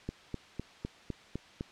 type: click train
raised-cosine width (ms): 3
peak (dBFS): -22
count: 7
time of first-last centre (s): 0.09-1.609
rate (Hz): 3.95
effects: white hiss -55 dBFS RMS until 1.71 s + low-pass 4000 Hz 12 dB/octave